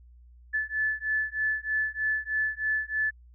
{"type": "beating tone pair", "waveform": "sine", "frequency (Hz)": [1735, 1738.2], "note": ["A6", "A6"], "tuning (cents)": [-25, -22], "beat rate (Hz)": 3.2, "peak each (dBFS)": -29, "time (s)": [0.53, 3.11], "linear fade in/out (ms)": 20, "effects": ["added 60 Hz sine -50 dBFS peak until 3.34 s"]}